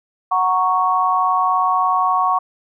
sine chord, F# major, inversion none, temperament equal, 740 / 932.3 / 1108.7 Hz, F#5 / A#5 / C#6, 0 / 0 / 0 cents, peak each -19 / -22 / -16 dBFS, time 0.31-2.39 s, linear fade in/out 10 ms, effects none

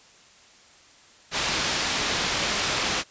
white low-pass noise, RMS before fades -26 dBFS, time 1.31-3.04 s, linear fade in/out 50 ms, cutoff 5000 Hz, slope 12 dB/octave, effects white hiss -53 dBFS RMS until 3.1 s + resampled to 16000 Hz

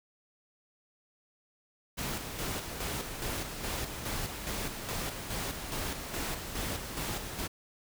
pink noise with tremolo, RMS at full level -35 dBFS, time 1.97-7.48 s, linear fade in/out 20 ms, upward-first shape square, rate 2.4 Hz, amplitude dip 45%, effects none

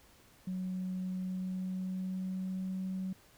sine tone with pitch glide, 185 to 187.91 Hz, F#3 to F#3, 0 to +27 cents, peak -33 dBFS, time 0.47-3.13 s, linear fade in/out 5 ms, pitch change +27 cents, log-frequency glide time 1.09-2.87 s, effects tanh soft clip ceiling -30 dBFS + pink hiss -62 dBFS RMS until 3.37 s

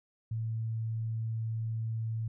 sine tone, 112.3 Hz, A2, 36 cents sharp, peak -31 dBFS, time 0.31-2.28 s, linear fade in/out 5 ms, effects none

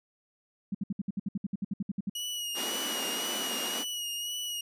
sine tone bursts, 198.1 Hz, G3, 18 cents sharp, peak -28 dBFS, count 16, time 0.72-2.097 s, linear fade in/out 5 ms, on 27 ms, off 63 ms
sawtooth tone with vibrato, 2901 Hz, F#7, 35 cents flat, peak -30 dBFS, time 2.15-4.61 s, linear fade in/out 5 ms, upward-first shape sine, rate 1.9 Hz, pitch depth 35 cents each way
pink high-pass noise, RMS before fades -36 dBFS, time 2.54-3.85 s, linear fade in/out 50 ms, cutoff 210 Hz, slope 48 dB/octave
effects resampled to 32000 Hz

